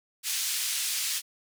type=band-pass noise; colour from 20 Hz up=white; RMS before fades=-30 dBFS; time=0.23-1.22 s; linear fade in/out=50 ms; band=2500 to 10000 Hz; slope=12 dB/octave; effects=none